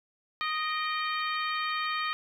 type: harmonic tone with a mistuned harmonic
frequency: 622 Hz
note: D#5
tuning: 1 cent flat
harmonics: 2 / 3 / 4 / 5 / 6 / 7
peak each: -31 / -35 / -37 / -39 / -41 / -42 dBFS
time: 0.41-2.13 s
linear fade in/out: 0 ms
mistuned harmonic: 4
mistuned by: -65 cents
effects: 10-bit